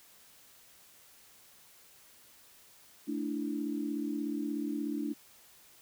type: chord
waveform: sine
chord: A suspended fourth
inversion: none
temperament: just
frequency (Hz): 220 / 293.3 / 330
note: A3 / D4 / E4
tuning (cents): 0 / -2 / +2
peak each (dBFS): -38 / -34 / -39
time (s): 3.07-5.14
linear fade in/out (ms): 20
effects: white hiss -59 dBFS RMS until 5.81 s